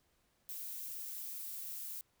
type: noise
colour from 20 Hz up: violet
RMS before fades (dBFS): -44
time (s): 0.49-2.01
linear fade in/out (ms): 0
effects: pink hiss -75 dBFS RMS until 2.2 s